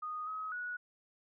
sine tone with pitch steps, 1238 / 1272 / 1464 Hz, D#6 / D#6 / F#6, -9 / +38 / -19 cents, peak -37 dBFS, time 0.02-0.77 s, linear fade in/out 10 ms, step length 250 ms, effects none

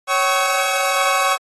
25% pulse tone cluster, 554 / 762 / 1107 / 1285 Hz, C#5 / G5 / C#6 / E6, -1 / -49 / -3 / -45 cents, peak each -18 dBFS, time 0.07-1.38 s, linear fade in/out 50 ms, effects AAC 32 kbps

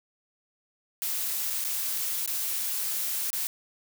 blue noise with dropouts, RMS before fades -30 dBFS, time 1.02-3.47 s, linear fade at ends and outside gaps 0 ms, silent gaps 1.5-1.504 / 1.641-1.648 / 2.261-2.276 / 3.304-3.33 s, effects none

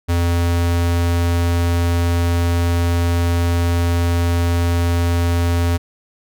square tone, 85.9 Hz, F2, 28 cents flat, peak -15 dBFS, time 0.08-5.78 s, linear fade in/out 20 ms, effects none

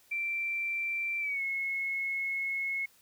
sine tone with pitch glide, 2349 to 2179 Hz, D7 to C#7, 0 to -30 cents, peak -30 dBFS, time 0.11-2.86 s, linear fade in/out 10 ms, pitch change -130 cents, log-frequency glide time 1.2-1.42 s, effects white hiss -63 dBFS RMS until 3.01 s

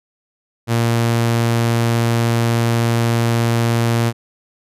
sawtooth tone, 116.54 Hz, A#2, in tune, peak -10 dBFS, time 0.67-4.13 s, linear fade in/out 50 ms, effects resampled to 32000 Hz

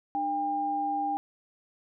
sine tone pair together, 300.1 / 801.2 Hz, D4 / G5, +38 / +38 cents, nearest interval octave + perfect fourth, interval 1700 cents, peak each -35 / -27 dBFS, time 0.15-1.17 s, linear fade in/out 0 ms, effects none

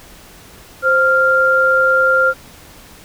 sine tone pair together, 523.3 / 1393 Hz, C5 / F6, 0 / -5 cents, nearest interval octave + perfect fourth, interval 1695 cents, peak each -15 / -11 dBFS, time 0.82-2.34 s, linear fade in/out 50 ms, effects pink hiss -41 dBFS RMS until 3.04 s

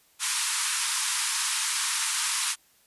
white band-pass noise, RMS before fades -28 dBFS, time 0.19-2.56 s, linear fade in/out 50 ms, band 890 to 11000 Hz, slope 96 dB/octave, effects white hiss -62 dBFS RMS until 2.86 s + resampled to 32000 Hz

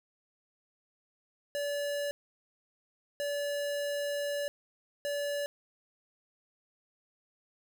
square tone bursts at uneven times, 575 Hz, D5, 37 cents flat, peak -32 dBFS, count 3, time 1.55-2.11 / 3.2-4.48 / 5.05-5.46 s, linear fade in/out 0 ms, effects 11-bit

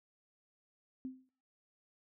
sine tone with exponential decay, 259.5 Hz, C4, 14 cents flat, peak -36 dBFS, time 1.05-1.29 s, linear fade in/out 0 ms, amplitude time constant 51 ms, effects noise-tail reverb RT60 0.5 s tail -24 dB re dry

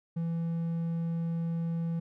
triangle tone, 166.7 Hz, E3, 20 cents sharp, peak -27 dBFS, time 0.16-2 s, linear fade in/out 10 ms, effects none

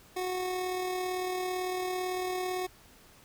25% pulse tone with amplitude modulation, 367.2 Hz, F#4, 13 cents flat, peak -26 dBFS, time 0.16-2.67 s, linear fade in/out 10 ms, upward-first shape sine, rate 37.9 Hz, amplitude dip 30%, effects pink hiss -57 dBFS RMS until 3.24 s

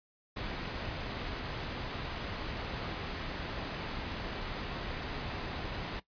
pink low-pass noise, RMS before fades -39 dBFS, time 0.36-6 s, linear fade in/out 10 ms, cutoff 4500 Hz, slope 12 dB/octave, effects noise-tail reverb RT60 0.1 s tail -17 dB re dry + resampled to 11025 Hz

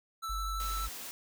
square tone with vibrato, 1322 Hz, E6, 5 cents sharp, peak -36 dBFS, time 0.22-0.87 s, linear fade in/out 20 ms, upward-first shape triangle, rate 12 Hz, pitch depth 13 cents each way
sine tone, 49 Hz, G1, in tune, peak -35 dBFS, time 0.29-0.89 s, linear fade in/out 10 ms
white high-pass noise, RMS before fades -43 dBFS, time 0.6-1.11 s, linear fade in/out 0 ms, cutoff 110 Hz, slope 24 dB/octave
effects none

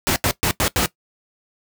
pink noise bursts at uneven times, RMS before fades -18 dBFS, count 5, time 0.07-0.16 / 0.24-0.31 / 0.43-0.51 / 0.6-0.68 / 0.76-0.86 s, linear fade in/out 0 ms, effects noise-tail reverb RT60 0.1 s tail -17 dB re dry + high-pass 60 Hz 12 dB/octave

